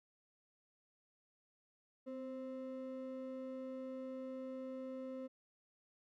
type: ring-modulated tone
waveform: triangle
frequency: 392 Hz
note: G4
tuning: in tune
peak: -38 dBFS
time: 2.06-5.28 s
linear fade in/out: 20 ms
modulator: 134 Hz
effects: none